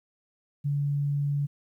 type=tone; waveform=sine; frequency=143.2 Hz; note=D3; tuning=43 cents flat; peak=-24 dBFS; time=0.64-1.47 s; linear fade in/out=20 ms; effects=11-bit